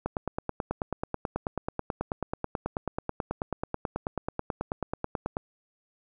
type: click train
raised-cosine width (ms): 1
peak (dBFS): -15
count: 50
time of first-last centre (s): 0.06-5.369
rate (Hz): 9.23
effects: none